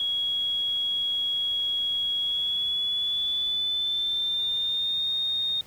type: tone with pitch glide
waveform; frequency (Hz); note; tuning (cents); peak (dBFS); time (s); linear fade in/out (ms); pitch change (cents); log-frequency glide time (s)
sine; 3322 to 3686; G#7 to A#7; 0 to -20; -24; 0-5.61; 2; +180; 2.17-5.11
effects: pink hiss -52 dBFS RMS until 5.66 s